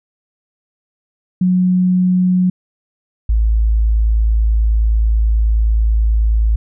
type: tone pair in turn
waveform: sine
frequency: 182.5 / 54.67 Hz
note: F#3 / A1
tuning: -24 / -10 cents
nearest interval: octave + major sixth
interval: 2086 cents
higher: first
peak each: -10 dBFS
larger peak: neither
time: 1.41-2.5 / 3.29-6.56 s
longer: second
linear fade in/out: 5 ms
effects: none